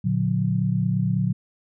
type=chord; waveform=sine; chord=Bb augmented; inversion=none; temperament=just; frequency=116.54 / 145.68 / 182.1 Hz; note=Bb2 / D3 / F#3; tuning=0 / -14 / -27 cents; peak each=-24 / -25 / -23 dBFS; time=0.04-1.33 s; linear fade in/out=10 ms; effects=none